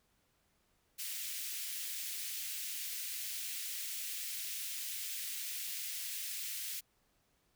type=high-pass noise; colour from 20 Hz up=white; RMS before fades=-41 dBFS; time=0.98-6.81 s; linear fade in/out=20 ms; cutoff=2000 Hz; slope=24 dB/octave; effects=pink hiss -75 dBFS RMS until 7.55 s